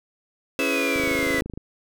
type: chord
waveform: sawtooth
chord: C# minor seventh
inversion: none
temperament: just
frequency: 277.2 / 332.6 / 415.8 / 498.9 Hz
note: C#4 / E4 / G#4 / B4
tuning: 0 / +16 / +2 / +17 cents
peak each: -22 / -26 / -25 / -24 dBFS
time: 0.59-1.41 s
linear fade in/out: 0 ms
type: linear sweep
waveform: sine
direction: down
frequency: 2637 to 1956 Hz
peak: -25 dBFS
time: 0.59-1.41 s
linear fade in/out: 5 ms
type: click train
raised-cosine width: 3 ms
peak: -21 dBFS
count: 17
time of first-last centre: 0.96-1.575 s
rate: 26 Hz
effects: none